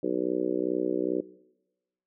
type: harmonic tone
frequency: 62.4 Hz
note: B1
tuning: 19 cents sharp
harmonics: 3 / 4 / 5 / 6 / 7 / 8 / 9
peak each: -38 / -38 / -30 / -30 / -34 / -33 / -39 dBFS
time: 0.03-1.21 s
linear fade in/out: 5 ms
effects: noise-tail reverb RT60 1.0 s tail -21 dB re dry